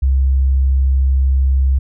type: tone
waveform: sine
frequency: 66.6 Hz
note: C2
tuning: 31 cents sharp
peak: -10 dBFS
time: 0.02-1.79 s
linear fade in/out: 10 ms
effects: none